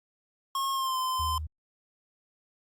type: tone with pitch glide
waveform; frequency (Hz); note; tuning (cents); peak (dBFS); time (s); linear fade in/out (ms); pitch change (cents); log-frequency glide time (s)
square; 1083 to 1032.3; C#6 to C6; -41 to -24; -28; 0.55-1.38; 2; -83; 0.72-0.98
type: tone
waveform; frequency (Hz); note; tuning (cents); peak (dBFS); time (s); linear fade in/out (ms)
sine; 77.5; D#2; -6; -32; 1.19-1.47; 10
effects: Opus 48 kbps